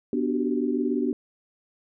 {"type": "chord", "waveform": "sine", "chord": "G major seventh", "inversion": "first", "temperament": "equal with one note detuned", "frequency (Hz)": [246.9, 293.7, 370, 387.7], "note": ["B3", "D4", "F#4", "G4"], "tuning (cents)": [0, 0, 0, -19], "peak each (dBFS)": [-26, -27, -31, -30], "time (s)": [0.13, 1.13], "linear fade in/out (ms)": 2, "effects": []}